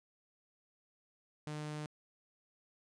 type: tone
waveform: sawtooth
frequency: 151 Hz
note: D3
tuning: 48 cents sharp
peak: -36 dBFS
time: 1.47-1.86 s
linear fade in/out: 0 ms
effects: resampled to 22050 Hz